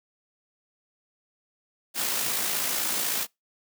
white noise with amplitude modulation, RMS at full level -26 dBFS, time 1.94-3.27 s, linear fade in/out 50 ms, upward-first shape sine, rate 56.1 Hz, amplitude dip 35%, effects noise-tail reverb RT60 0.2 s tail -26 dB re dry + high-pass 150 Hz 12 dB/octave

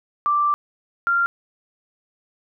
sine tone pair in turn, 1174.7 / 1387.3 Hz, D6 / F6, 0 / -12 cents, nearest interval minor third, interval 288 cents, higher second, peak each -16 dBFS, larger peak neither, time 0.26-0.54 / 1.07-1.26 s, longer first, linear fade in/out 0 ms, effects none

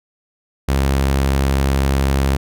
sawtooth tone, 68 Hz, C#2, 33 cents flat, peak -10 dBFS, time 0.68-2.37 s, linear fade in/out 10 ms, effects none

